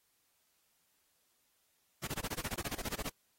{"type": "noise bursts", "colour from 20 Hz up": "pink", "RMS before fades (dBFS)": -38, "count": 16, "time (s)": [2.03, 3.094], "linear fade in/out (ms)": 10, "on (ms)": 44, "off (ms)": 24, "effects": ["white hiss -75 dBFS RMS until 3.38 s", "AAC 48 kbps"]}